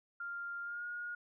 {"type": "tone with pitch glide", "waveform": "sine", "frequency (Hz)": [1396.9, 1434.5], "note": ["F6", "F6"], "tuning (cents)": [0, 46], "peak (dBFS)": -39, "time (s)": [0.2, 1.15], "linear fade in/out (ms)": 5, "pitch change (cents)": 46, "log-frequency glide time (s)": [0.63, 0.85], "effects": []}